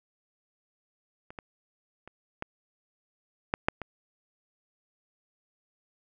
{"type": "clicks", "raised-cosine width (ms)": 0.5, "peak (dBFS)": [-29, -24, -30, -18, -10, -7, -21], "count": 7, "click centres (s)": [1.305, 1.388, 2.076, 2.424, 3.539, 3.685, 3.817], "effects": []}